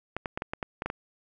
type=clicks; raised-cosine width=0.5 ms; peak=-16 dBFS; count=9; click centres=0.166 / 0.258 / 0.375 / 0.421 / 0.535 / 0.628 / 0.821 / 0.86 / 0.901 s; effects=none